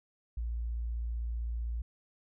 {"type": "tone", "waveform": "sine", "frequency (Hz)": 57.8, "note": "A#1", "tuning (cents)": -14, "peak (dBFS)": -32, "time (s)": [0.37, 1.82], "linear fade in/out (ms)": 5, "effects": []}